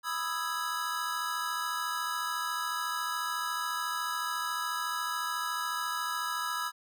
square chord, E major seventh, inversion second, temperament equal, 987.8 / 1244.5 / 1318.5 / 1661.2 Hz, B5 / D#6 / E6 / G#6, 0 / 0 / 0 / 0 cents, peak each -38 / -38 / -37 / -38 dBFS, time 0.03-6.72 s, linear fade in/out 50 ms, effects none

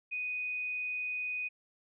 sine tone, 2489 Hz, D#7, in tune, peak -33 dBFS, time 0.11-1.49 s, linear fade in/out 20 ms, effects none

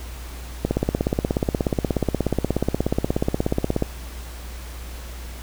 click train, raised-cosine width 2 ms, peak -6 dBFS, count 54, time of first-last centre 0.65-3.824 s, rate 16.7 Hz, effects added 60 Hz sine -33 dBFS peak until 5.42 s + pink hiss -41 dBFS RMS until 5.42 s

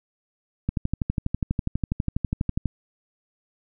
click train, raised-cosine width 5 ms, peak -11 dBFS, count 25, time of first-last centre 0.69-2.657 s, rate 12.2 Hz, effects none

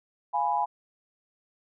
sine chord, F diminished, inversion none, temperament equal, 698.5 / 830.6 / 987.8 Hz, F5 / Ab5 / Cb6, 0 / 0 / 0 cents, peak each -32 / -26 / -28 dBFS, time 0.33-0.66 s, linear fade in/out 20 ms, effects none

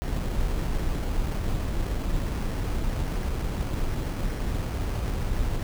brown noise with sample-and-hold, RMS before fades -27 dBFS, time 0.02-5.63 s, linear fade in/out 0 ms, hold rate 3675 Hz, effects none

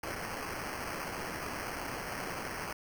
white noise with sample-and-hold, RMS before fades -39 dBFS, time 0.03-2.73 s, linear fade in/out 5 ms, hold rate 3675 Hz, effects none

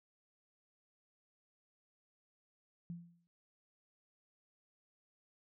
sine tone with exponential decay, 171.4 Hz, F3, 32 cents flat, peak -39 dBFS, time 2.9-3.27 s, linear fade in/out 0 ms, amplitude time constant 80 ms, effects none

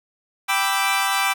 20% pulse chord, E minor seventh, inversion first, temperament equal, 784 / 987.8 / 1174.7 / 1318.5 Hz, G5 / B5 / D6 / E6, 0 / 0 / 0 / 0 cents, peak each -18 / -20 / -19 / -22 dBFS, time 0.48-1.34 s, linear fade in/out 20 ms, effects none

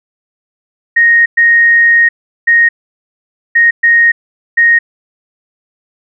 sine tone bursts at uneven times, 1864.7 Hz, A#6, in tune, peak -4 dBFS, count 6, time 0.96-1.26 / 1.37-2.09 / 2.47-2.69 / 3.55-3.71 / 3.83-4.12 / 4.57-4.79 s, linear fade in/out 10 ms, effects none

